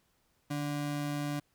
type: ring-modulated tone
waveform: square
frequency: 218.9 Hz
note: A3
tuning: 9 cents flat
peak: -30 dBFS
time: 0.5-1.4 s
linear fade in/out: 10 ms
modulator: 71.1 Hz
effects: pink hiss -73 dBFS RMS until 1.54 s